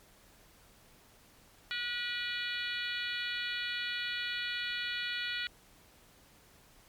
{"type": "harmonic tone with a mistuned harmonic", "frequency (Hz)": 483.7, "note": "B4", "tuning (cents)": -36, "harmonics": [3, 4, 5, 6, 7, 8, 9], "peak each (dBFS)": [-39, -40, -41, -42, -42, -43, -44], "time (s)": [1.71, 5.47], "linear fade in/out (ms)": 0, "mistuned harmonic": 6, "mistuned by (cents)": 26, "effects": ["pink hiss -61 dBFS RMS until 6.88 s", "MP3 96 kbps"]}